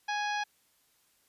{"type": "harmonic tone", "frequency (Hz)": 830.6, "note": "G#5", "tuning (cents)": 0, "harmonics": [1, 2, 3, 4, 5, 6, 7], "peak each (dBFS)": [-32, -35, -40, -43, -46, -47, -48], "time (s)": [0.08, 0.44], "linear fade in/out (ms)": 10, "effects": ["white hiss -69 dBFS RMS until 1.28 s", "resampled to 32000 Hz"]}